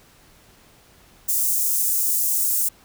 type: high-pass noise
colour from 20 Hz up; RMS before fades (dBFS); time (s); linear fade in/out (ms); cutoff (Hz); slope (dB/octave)
white; -21; 1.28-2.69; 10; 7100; 24
effects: pink hiss -53 dBFS RMS until 2.84 s